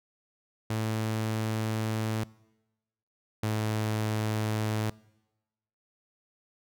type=tone pair in turn; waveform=sawtooth; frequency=110 / 108.24 Hz; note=A2 / A2; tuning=0 / -28 cents; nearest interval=unison; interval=28 cents; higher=first; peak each=-24 / -23 dBFS; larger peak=second; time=0.7-2.24 / 3.43-4.9 s; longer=first; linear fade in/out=5 ms; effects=noise-tail reverb RT60 1.0 s tail -23 dB re dry